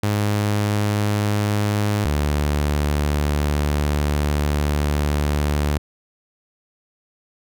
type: tone pair in turn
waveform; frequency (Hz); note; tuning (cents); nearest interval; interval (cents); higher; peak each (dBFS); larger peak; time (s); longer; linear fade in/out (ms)
sawtooth; 103.83 / 73.55; G#2 / D2; 0 / +3; tritone; 597; first; -14; neither; 0.03-2.05 / 2.05-5.78; second; 5
effects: none